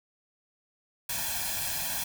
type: noise with comb filter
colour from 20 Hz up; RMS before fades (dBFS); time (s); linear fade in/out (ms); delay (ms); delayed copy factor
white; -32; 1.09-2.04; 5; 1.2; +0.95
effects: none